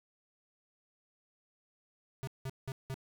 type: tone bursts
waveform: square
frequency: 133.2 Hz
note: C3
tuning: 31 cents sharp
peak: -37 dBFS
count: 4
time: 2.23-2.942 s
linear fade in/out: 0 ms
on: 43 ms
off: 180 ms
effects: none